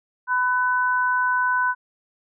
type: tone pair together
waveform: sine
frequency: 1001.1 / 1500 Hz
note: B5 / F#6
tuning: +23 / +23 cents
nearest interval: perfect fifth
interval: 700 cents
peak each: -21 dBFS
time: 0.27-1.75 s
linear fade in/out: 50 ms
effects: none